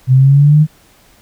sine linear sweep, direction up, 127 to 155.56 Hz, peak -4 dBFS, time 0.07-0.67 s, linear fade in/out 50 ms, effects pink hiss -48 dBFS RMS until 1.21 s

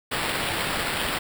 blue noise with sample-and-hold, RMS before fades -27 dBFS, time 0.11-1.19 s, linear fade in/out 10 ms, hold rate 6300 Hz, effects none

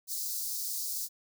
white high-pass noise, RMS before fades -35 dBFS, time 0.07-1.09 s, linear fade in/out 50 ms, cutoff 4300 Hz, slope 48 dB/octave, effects none

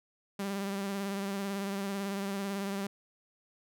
sawtooth tone with vibrato, 197.7 Hz, G3, 15 cents sharp, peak -29 dBFS, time 0.39-2.87 s, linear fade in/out 5 ms, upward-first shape sine, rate 18 Hz, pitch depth 33 cents each way, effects none

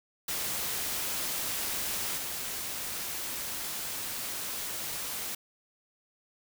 white noise with level steps, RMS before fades -33 / -36 dBFS, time 0.28-5.35 s, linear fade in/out 5 ms, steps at 2.17 s, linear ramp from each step 5 ms, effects none

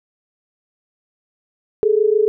sine tone pair together, 413.1 / 440 Hz, G#4 / A4, -9 / 0 cents, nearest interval minor second, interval 109 cents, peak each -15 dBFS, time 1.83-2.28 s, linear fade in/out 0 ms, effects none

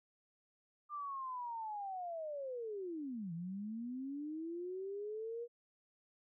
sine linear two-way sweep, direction down then up, 1200 to 162.4 to 480.3 Hz, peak -40 dBFS, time 0.89-5.48 s, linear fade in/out 50 ms, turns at 3.33 s, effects none

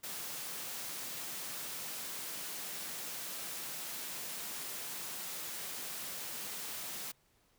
white high-pass noise, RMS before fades -42 dBFS, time 0.03-7.12 s, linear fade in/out 10 ms, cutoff 120 Hz, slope 48 dB/octave, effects pink hiss -71 dBFS RMS until 7.58 s

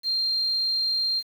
sine tone, 4186 Hz, C8, in tune, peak -22 dBFS, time 0.03-1.23 s, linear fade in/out 50 ms, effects 8-bit

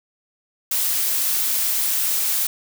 blue noise, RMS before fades -21 dBFS, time 0.71-2.47 s, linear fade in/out 5 ms, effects none

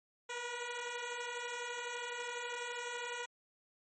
10% pulse beating tone pair, 473.8 / 485.8 Hz, A#4 / B4, +28 / -29 cents, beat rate 12 Hz, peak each -37 / -32 dBFS, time 0.29-3.26 s, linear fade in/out 10 ms, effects MP3 32 kbps

